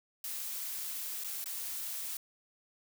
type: noise with dropouts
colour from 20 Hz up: blue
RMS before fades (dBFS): -39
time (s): 0.24-2.17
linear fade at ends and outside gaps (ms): 2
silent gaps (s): 1.238-1.244 / 1.442-1.458
effects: none